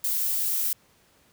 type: noise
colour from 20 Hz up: violet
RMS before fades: -26 dBFS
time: 0.04-0.73 s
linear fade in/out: 2 ms
effects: pink hiss -61 dBFS RMS until 1.32 s + high-pass 60 Hz 12 dB/octave